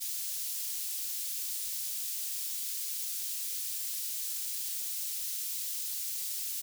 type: high-pass noise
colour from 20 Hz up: white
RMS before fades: -36 dBFS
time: 0-6.62 s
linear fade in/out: 20 ms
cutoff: 4500 Hz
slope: 12 dB/octave
effects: none